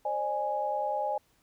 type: tone cluster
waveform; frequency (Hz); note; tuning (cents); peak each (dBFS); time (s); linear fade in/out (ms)
sine; 532 / 602 / 830; C5 / D5 / G#5; +29 / +43 / -1; -36 / -33 / -30; 0.05-1.18; 5
effects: pink hiss -68 dBFS RMS until 1.42 s